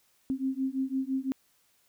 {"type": "beating tone pair", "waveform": "sine", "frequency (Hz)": [262.5, 268.4], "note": ["C4", "C4"], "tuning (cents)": [6, 44], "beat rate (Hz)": 5.9, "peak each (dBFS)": -31, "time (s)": [0.3, 1.32], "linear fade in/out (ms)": 0, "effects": ["white hiss -68 dBFS RMS until 1.88 s"]}